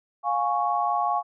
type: chord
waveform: sine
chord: Db major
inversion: first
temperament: equal with one note detuned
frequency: 705.8 / 830.6 / 1108.7 Hz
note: F5 / Ab5 / Db6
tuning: +18 / 0 / 0 cents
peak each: -26 dBFS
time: 0.23-1.23 s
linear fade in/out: 50 ms
effects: none